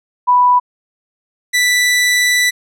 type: tone pair in turn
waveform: sine / sawtooth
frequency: 987.8 / 1975.6 Hz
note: B5 / B6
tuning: 0 / 0 cents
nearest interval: octave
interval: 1200 cents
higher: second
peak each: -7 dBFS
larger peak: neither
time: 0.27-0.6 / 1.53-2.51 s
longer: second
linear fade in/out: 20 ms
effects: low-pass 12000 Hz 12 dB/octave